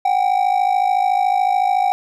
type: ring-modulated tone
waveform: triangle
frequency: 767 Hz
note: G5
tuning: 38 cents flat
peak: -9 dBFS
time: 0.05-1.92 s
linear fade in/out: 0 ms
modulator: 26.9 Hz
effects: none

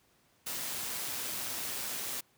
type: noise with amplitude modulation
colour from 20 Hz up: white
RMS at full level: -36 dBFS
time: 0.46-2.21 s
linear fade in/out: 10 ms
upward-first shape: sine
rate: 127 Hz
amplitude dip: 25%
effects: pink hiss -68 dBFS RMS until 2.37 s + high-pass 80 Hz 12 dB/octave

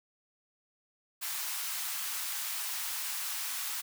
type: high-pass noise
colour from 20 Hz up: white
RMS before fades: -36 dBFS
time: 1.21-3.82 s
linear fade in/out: 20 ms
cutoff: 860 Hz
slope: 24 dB/octave
effects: none

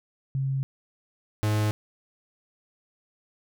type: tone pair in turn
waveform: sine / 45% pulse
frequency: 135 / 106.3 Hz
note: C#3 / G#2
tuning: -45 / +41 cents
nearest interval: major third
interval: 414 cents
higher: first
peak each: -24 / -22 dBFS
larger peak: second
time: 0.35-0.63 / 1.43-1.71 s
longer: neither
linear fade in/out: 0 ms
effects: none

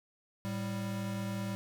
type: tone pair together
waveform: square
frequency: 110 / 196.12 Hz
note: A2 / G3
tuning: 0 / +1 cents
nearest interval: minor seventh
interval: 1001 cents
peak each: -39 / -37 dBFS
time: 0.45-1.55 s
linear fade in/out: 0 ms
effects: none

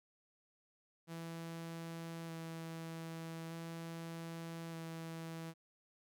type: tone with vibrato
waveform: sawtooth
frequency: 164.81 Hz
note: E3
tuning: in tune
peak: -40 dBFS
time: 1.07-5.54 s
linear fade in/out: 50 ms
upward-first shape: square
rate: 0.41 Hz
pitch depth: 10 cents each way
effects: none

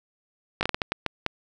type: slowing click train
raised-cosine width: 0.3 ms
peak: -8 dBFS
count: 9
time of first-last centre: 0.61-1.263 s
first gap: 19 ms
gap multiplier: 1.4
effects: none

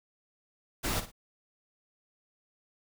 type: noise with echo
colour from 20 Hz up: pink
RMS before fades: -31 dBFS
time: 0.83-1.01 s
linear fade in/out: 20 ms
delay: 54 ms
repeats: 2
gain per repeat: -11 dB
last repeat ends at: 1.118 s
effects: none

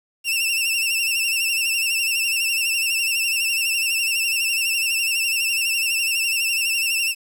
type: tone with vibrato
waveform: sawtooth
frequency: 2700 Hz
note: E7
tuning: 41 cents sharp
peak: -16 dBFS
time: 0.24-7.15 s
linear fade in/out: 50 ms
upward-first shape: sine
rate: 12 Hz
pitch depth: 64 cents each way
effects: 8-bit

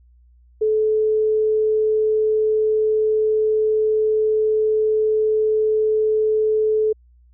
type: tone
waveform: sine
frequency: 432.6 Hz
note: A4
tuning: 29 cents flat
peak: -15 dBFS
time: 0.61-6.93 s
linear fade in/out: 10 ms
effects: added 60 Hz sine -49 dBFS peak until 7.33 s

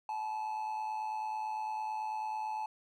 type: tone with amplitude modulation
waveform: triangle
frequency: 865 Hz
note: A5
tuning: 30 cents flat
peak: -30 dBFS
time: 0.09-2.66 s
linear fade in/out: 2 ms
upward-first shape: sine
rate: 109 Hz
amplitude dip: 55%
effects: none

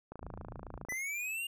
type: click train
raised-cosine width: 1 ms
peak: -30 dBFS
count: 23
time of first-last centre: 0.12-0.923 s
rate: 27.4 Hz
type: low-pass noise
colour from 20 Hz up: pink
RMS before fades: -49 dBFS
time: 0.21-0.84 s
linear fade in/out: 5 ms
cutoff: 180 Hz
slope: 24 dB/octave
type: linear sweep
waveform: square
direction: up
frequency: 1966 to 2832 Hz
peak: -36 dBFS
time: 0.89-1.47 s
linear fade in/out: 5 ms
effects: none

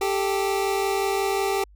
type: tone pair together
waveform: 25% pulse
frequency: 392 / 437.5 Hz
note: G4 / A4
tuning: 0 / -10 cents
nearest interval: major second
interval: 190 cents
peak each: -19 / -25 dBFS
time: 0.01-1.64 s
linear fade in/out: 5 ms
effects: added 50 Hz sine -48 dBFS peak until 1.75 s

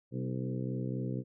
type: harmonic tone with a mistuned harmonic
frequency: 64 Hz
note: C2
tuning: 38 cents flat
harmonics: 2 / 3 / 4 / 5 / 6 / 7 / 8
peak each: -35 / -39 / -41 / -43 / -45 / -46 / -47 dBFS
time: 0.11-1.24 s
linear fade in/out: 50 ms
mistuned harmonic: 5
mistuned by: -21 cents
effects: none

